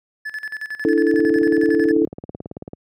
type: tone with tremolo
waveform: triangle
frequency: 1729 Hz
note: A6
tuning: 31 cents flat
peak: -23 dBFS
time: 0.25-1.92 s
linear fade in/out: 10 ms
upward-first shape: square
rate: 11 Hz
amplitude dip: 80%
type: chord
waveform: sine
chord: D suspended second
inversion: none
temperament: equal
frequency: 293.7 / 329.6 / 440 Hz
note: D4 / E4 / A4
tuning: 0 / 0 / 0 cents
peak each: -19 / -17 / -18 dBFS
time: 0.85-2.05 s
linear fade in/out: 0 ms
type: click train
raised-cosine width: 2 ms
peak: -18 dBFS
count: 30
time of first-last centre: 1.14-2.733 s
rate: 18.2 Hz
effects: high-pass 100 Hz 12 dB/octave